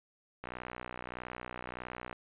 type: click train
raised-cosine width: 0.5 ms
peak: -25 dBFS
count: 105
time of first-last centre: 0.44-2.128 s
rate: 61.6 Hz
effects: resampled to 8000 Hz